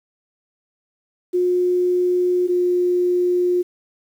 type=tone pair in turn; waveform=sine; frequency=359.3 / 357 Hz; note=F4 / F4; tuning=+49 / +38 cents; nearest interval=unison; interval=11 cents; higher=first; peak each=-15 dBFS; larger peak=neither; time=1.33-2.48 / 2.48-3.63 s; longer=neither; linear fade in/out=20 ms; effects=8-bit